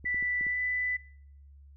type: clicks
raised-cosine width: 3 ms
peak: -33 dBFS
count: 5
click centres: 0.044 / 0.145 / 0.226 / 0.411 / 0.467 s
type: tone with pitch glide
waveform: sine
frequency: 1975.5 to 1992.7 Hz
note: B6 to B6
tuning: 0 to +15 cents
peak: -28 dBFS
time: 0.05-0.97 s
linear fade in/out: 10 ms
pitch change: +15 cents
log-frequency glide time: 0.47-0.6 s
effects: noise-tail reverb RT60 0.6 s tail -20 dB re dry + added 70 Hz sine -50 dBFS peak until 1.76 s